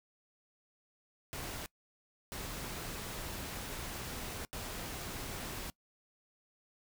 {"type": "noise bursts at uneven times", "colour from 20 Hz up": "pink", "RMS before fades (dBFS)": -42, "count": 3, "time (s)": [[1.33, 1.66], [2.32, 4.45], [4.53, 5.7]], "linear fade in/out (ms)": 0, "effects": ["noise-tail reverb RT60 0.1 s tail -23 dB re dry"]}